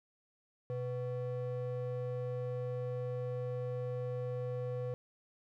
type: ring-modulated tone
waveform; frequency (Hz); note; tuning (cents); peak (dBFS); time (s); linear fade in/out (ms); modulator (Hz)
triangle; 311.1; D#4; 0; -30; 0.7-4.94; 0; 186
effects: none